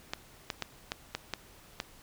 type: clicks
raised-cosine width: 0.2 ms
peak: -15 dBFS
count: 7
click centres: 0.135 / 0.502 / 0.623 / 0.919 / 1.15 / 1.337 / 1.801 s
effects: pink hiss -56 dBFS RMS until 2.02 s